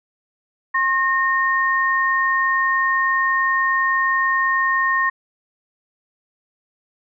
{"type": "tone pair together", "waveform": "sine", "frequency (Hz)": [1072.4, 1843], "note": ["C6", "A#6"], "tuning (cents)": [42, -20], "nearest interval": "major sixth", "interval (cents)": 938, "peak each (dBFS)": [-19, -18], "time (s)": [0.74, 5.1], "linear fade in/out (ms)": 10, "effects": []}